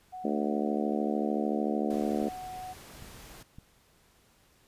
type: tone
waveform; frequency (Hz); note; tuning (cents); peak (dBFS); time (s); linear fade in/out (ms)
sine; 740; F#5; 0; -38; 0.12-2.74; 20
type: harmonic tone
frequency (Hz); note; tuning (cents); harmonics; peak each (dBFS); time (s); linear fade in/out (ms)
73.42; D2; 0; 3 / 4 / 5 / 6 / 7 / 8 / 9; -31 / -33 / -35 / -37 / -38 / -39 / -40; 0.24-2.29; 10
type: noise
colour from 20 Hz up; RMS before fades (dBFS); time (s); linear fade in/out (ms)
pink; -49; 1.9-3.43; 5
type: clicks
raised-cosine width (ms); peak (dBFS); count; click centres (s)
5; -34; 3; 2.222 / 3.024 / 3.585
effects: pink hiss -64 dBFS RMS until 4.67 s + resampled to 32000 Hz